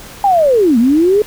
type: linear two-way sweep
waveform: sine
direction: down then up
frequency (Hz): 823 to 220 to 431.7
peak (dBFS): -7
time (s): 0.24-1.22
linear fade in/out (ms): 2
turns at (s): 0.78
effects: pink hiss -34 dBFS RMS until 1.26 s